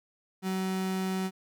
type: tone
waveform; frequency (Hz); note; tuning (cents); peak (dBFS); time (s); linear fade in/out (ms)
35% pulse; 188.5; F#3; +32; -27; 0.42-1.31; 50
effects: none